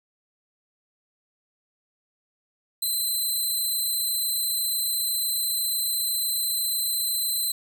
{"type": "tone", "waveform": "10% pulse", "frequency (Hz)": 4057, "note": "B7", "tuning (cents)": 46, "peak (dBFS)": -17, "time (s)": [2.82, 7.52], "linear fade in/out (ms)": 5, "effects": []}